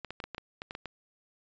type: clicks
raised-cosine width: 0.3 ms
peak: -22 dBFS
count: 10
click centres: 0.047 / 0.106 / 0.202 / 0.24 / 0.347 / 0.381 / 0.619 / 0.709 / 0.751 / 0.857 s
effects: resampled to 16000 Hz

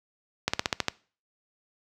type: slowing click train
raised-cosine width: 0.2 ms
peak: -6 dBFS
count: 7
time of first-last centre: 0.48-0.883 s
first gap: 55 ms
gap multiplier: 1.08
effects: noise-tail reverb RT60 0.4 s tail -22 dB re dry + high-pass 60 Hz 12 dB/octave

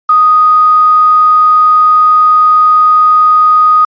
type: tone with quantisation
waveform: sine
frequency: 1244.5 Hz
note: D#6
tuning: in tune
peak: -3 dBFS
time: 0.09-3.85 s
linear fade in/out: 5 ms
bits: 5
effects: resampled to 11025 Hz

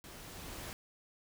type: noise with level ramp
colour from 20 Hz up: pink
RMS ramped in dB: -51 to -44 dBFS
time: 0.04-0.73 s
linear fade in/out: 0 ms
effects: none

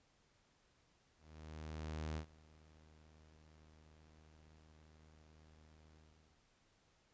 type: tone with ADSR envelope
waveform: sawtooth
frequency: 77.78 Hz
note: D#2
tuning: in tune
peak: -36 dBFS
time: 1.17-6.49 s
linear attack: 1000 ms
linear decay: 87 ms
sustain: -23 dB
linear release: 540 ms
effects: pink hiss -74 dBFS RMS until 7.13 s + resampled to 16000 Hz

